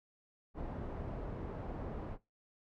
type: low-pass noise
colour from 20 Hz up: pink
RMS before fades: -42 dBFS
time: 0.54-2.18 s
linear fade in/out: 50 ms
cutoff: 780 Hz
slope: 12 dB/octave
effects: noise-tail reverb RT60 0.2 s tail -18 dB re dry